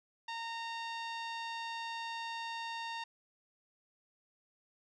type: tone with low-pass filter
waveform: sawtooth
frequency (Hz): 920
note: A#5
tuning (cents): -23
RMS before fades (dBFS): -41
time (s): 0.28-3.04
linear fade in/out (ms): 5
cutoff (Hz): 4200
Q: 1.7
effects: none